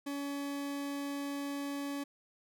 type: tone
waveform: 40% pulse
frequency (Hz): 282.5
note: C#4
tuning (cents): +33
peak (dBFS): -35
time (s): 0.06-2.04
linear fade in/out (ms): 10
effects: none